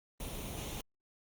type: noise with comb filter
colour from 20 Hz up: pink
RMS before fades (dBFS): -41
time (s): 0.2-0.81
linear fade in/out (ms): 2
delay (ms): 0.31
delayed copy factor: +0.55
effects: Opus 32 kbps